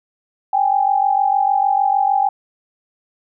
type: tone pair together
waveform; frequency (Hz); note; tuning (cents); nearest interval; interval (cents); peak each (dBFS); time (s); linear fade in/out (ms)
sine; 784 / 830.6; G5 / G#5; 0 / 0; minor second; 100; -15 / -17; 0.53-2.29; 5
effects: none